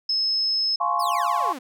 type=tone; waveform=sine; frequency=5190 Hz; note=E8; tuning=28 cents flat; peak=-20 dBFS; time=0.09-0.76 s; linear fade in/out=5 ms
type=chord; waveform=sine; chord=Db major seventh; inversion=first; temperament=equal with one note detuned; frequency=698.5 / 839.8 / 1046.5 / 1108.7 Hz; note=F5 / Ab5 / C6 / Db6; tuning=0 / +19 / 0 / 0 cents; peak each=-27 / -28 / -25 / -24 dBFS; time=0.8-1.53 s; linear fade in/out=10 ms
type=exponential sweep; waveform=sawtooth; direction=down; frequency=5500 to 236.3 Hz; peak=-29 dBFS; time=0.99-1.59 s; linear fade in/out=10 ms
effects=none